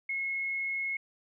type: tone with frequency modulation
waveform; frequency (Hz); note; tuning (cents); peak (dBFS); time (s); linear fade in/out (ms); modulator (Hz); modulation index
sine; 2172; C#7; -36; -30; 0.09-0.97; 5; 32.2; 0.25
effects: none